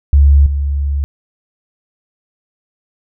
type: tone with level steps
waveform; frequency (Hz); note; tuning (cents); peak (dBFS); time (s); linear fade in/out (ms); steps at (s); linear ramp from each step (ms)
sine; 70.7; C#2; +35; -4 / -13; 0.13-1.04; 0; 0.46; 5
effects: none